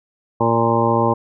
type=harmonic tone with a mistuned harmonic; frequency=115.6 Hz; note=A#2; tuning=14 cents flat; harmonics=1 / 2 / 3 / 4 / 5 / 7 / 8 / 9; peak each=-22 / -22 / -22 / -22 / -22 / -22 / -22 / -22 dBFS; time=0.4-1.14 s; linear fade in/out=10 ms; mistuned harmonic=7; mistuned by=+19 cents; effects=none